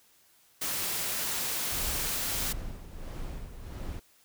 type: noise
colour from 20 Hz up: white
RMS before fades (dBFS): -32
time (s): 0.61-2.53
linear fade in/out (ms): 10
type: noise with tremolo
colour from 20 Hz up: brown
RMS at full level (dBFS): -36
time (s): 1.71-4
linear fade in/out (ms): 10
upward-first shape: sine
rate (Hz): 1.5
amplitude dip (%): 65
effects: white hiss -63 dBFS RMS until 4.24 s